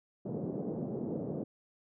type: band-pass noise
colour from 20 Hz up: pink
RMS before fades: -37 dBFS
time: 0.25-1.44 s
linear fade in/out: 10 ms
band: 150 to 520 Hz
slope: 24 dB/octave
effects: none